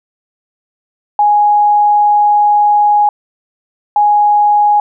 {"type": "tone pair in turn", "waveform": "sine", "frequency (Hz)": [830.6, 830.6], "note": ["G#5", "G#5"], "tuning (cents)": [0, 0], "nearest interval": "unison", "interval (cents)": 0, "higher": "neither", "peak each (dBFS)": -6, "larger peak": "neither", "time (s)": [[1.19, 3.09], [3.96, 4.8]], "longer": "first", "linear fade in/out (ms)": 2, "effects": []}